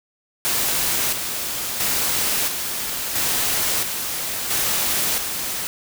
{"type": "noise with tremolo", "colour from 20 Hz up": "white", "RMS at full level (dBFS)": -21, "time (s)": [0.45, 5.67], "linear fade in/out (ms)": 0, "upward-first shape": "square", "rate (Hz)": 0.74, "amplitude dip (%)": 45, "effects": []}